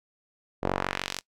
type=tone with band-pass filter sweep; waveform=sawtooth; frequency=46.69 Hz; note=F#1; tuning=16 cents sharp; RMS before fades=-31 dBFS; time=0.62-1.21 s; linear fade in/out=20 ms; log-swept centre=510 to 6400 Hz; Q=0.98; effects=noise-tail reverb RT60 0.1 s tail -23 dB re dry